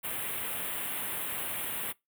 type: band-stop noise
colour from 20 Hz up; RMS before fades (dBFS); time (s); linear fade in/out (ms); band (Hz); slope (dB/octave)
white; -35; 0.03-1.93; 20; 3400 to 9000; 48
effects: noise-tail reverb RT60 0.2 s tail -23 dB re dry + high-pass 80 Hz 12 dB/octave